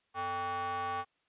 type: ring-modulated tone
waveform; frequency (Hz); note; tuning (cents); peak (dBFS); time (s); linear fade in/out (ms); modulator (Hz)
square; 173; F3; -16; -31; 0.14-1.05; 50; 961
effects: white hiss -75 dBFS RMS until 1.28 s + resampled to 8000 Hz